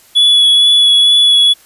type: tone with vibrato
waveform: triangle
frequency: 3399 Hz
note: G#7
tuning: 39 cents sharp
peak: -4 dBFS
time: 0.15-1.54 s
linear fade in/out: 20 ms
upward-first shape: sine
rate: 2.2 Hz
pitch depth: 13 cents each way
effects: white hiss -45 dBFS RMS until 1.65 s + resampled to 32000 Hz